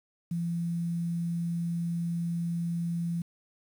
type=tone with quantisation; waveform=sine; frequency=170 Hz; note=F3; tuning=46 cents flat; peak=-28 dBFS; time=0.31-3.22 s; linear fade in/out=5 ms; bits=9; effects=none